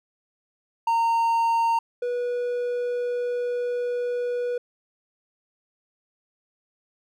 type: tone pair in turn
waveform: triangle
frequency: 920 / 487.4 Hz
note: A#5 / B4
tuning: -23 / -23 cents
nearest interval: major seventh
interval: 1100 cents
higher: first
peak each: -17 / -22 dBFS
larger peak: first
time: 0.87-1.79 / 2.02-4.58 s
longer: second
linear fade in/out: 5 ms
effects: none